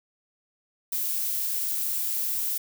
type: noise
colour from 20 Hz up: violet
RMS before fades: -28 dBFS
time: 0.92-2.58 s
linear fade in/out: 5 ms
effects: none